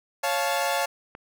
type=chord; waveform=sawtooth; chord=Db augmented; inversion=none; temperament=equal with one note detuned; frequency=554.4 / 698.5 / 871.9 Hz; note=Db5 / F5 / A5; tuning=0 / 0 / -16 cents; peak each=-24 dBFS; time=0.23-0.86 s; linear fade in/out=10 ms
type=click; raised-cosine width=0.5 ms; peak=-25 dBFS; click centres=1.151 s
effects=none